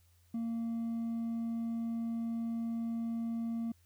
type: tone with hard clipping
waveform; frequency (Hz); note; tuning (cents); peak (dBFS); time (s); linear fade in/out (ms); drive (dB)
sine; 230; A#3; -23; -34; 0.34-3.72; 5; 2
effects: added 86 Hz sine -64 dBFS peak until 3.85 s + white hiss -72 dBFS RMS until 3.85 s